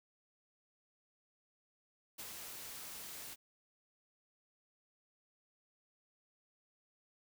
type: noise with ADSR envelope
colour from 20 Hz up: white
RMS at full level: -45 dBFS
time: 2.18-3.36 s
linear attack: 16 ms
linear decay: 41 ms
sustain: -3 dB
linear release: 33 ms
effects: none